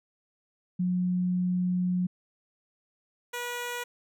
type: tone pair in turn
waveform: sine / 10% pulse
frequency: 180.6 / 484.4 Hz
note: F#3 / B4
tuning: -42 / -34 cents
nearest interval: octave + perfect fourth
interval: 1708 cents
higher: second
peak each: -24 dBFS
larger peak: neither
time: 0.79-2.07 / 3.33-3.84 s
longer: first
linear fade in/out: 10 ms
effects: none